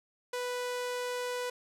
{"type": "tone", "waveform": "sawtooth", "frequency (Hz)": 493.9, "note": "B4", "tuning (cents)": 0, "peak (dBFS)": -29, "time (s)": [0.33, 1.5], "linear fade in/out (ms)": 5, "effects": ["low-pass 12000 Hz 12 dB/octave"]}